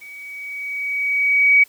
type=tone with level ramp; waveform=sine; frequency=2265 Hz; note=C#7; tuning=37 cents sharp; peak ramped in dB=-36 to -8 dBFS; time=0.01-1.64 s; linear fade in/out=10 ms; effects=white hiss -51 dBFS RMS until 1.68 s

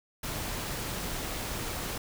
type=noise; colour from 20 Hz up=pink; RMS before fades=-35 dBFS; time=0.23-1.98 s; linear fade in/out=5 ms; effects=none

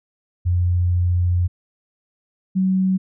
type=tone pair in turn; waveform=sine; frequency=88.6 / 188.28 Hz; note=F2 / F#3; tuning=+25 / +30 cents; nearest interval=octave + minor second; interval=1305 cents; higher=second; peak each=-15 dBFS; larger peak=neither; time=0.45-1.48 / 2.55-2.98 s; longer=first; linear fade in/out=20 ms; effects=none

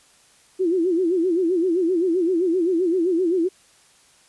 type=tone with vibrato; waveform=sine; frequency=351.1 Hz; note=F4; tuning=9 cents sharp; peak=-17 dBFS; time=0.59-3.49 s; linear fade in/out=20 ms; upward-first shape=sine; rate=7.7 Hz; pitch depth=140 cents each way; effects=white hiss -55 dBFS RMS until 4.28 s + resampled to 24000 Hz

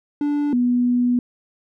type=tone pair in turn; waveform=triangle / sine; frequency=291.4 / 245 Hz; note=D4 / B3; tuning=-13 / -14 cents; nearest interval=minor third; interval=301 cents; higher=first; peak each=-16 / -15 dBFS; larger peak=second; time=0.21-0.53 / 0.53-1.19 s; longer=second; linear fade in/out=2 ms; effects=none

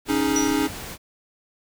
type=noise; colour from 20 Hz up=pink; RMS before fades=-35 dBFS; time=0.05-0.98 s; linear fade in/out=50 ms
type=chord; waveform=square; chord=C# suspended second; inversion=none; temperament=equal; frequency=277.2 / 311.1 / 415.3 Hz; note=C#4 / D#4 / G#4; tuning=0 / 0 / 0 cents; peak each=-24 / -24 / -28 dBFS; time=0.08-0.68 s; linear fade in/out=20 ms
type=tone with exponential decay; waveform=sine; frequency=5850 Hz; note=F#8; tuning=21 cents flat; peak=-19 dBFS; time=0.36-0.63 s; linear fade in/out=2 ms; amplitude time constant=58 ms
effects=none

